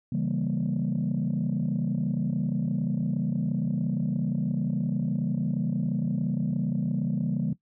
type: chord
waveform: sine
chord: C# diminished seventh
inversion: none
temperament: equal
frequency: 138.59 / 164.81 / 196 / 233.1 Hz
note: C#3 / E3 / G3 / Bb3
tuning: 0 / 0 / 0 / 0 cents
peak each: -29 dBFS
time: 0.12-7.53 s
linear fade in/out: 5 ms
effects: noise-tail reverb RT60 0.1 s tail -17 dB re dry + tanh soft clip ceiling -19 dBFS